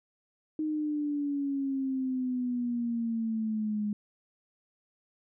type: exponential sweep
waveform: sine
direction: down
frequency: 311.1 to 207 Hz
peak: -28 dBFS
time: 0.59-3.93 s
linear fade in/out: 2 ms
effects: none